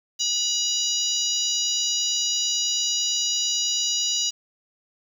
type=harmonic tone; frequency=969 Hz; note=B5; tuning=33 cents flat; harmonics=3 / 4 / 5 / 6 / 7; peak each=-28 / -28 / -28 / -28 / -28 dBFS; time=0.19-4.31 s; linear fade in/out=20 ms; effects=8-bit